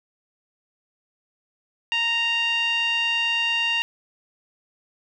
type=tone with low-pass filter; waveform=5% pulse; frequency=929 Hz; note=A#5; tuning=6 cents flat; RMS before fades=-23 dBFS; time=1.92-3.82 s; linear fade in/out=0 ms; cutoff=2700 Hz; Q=4.4; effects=none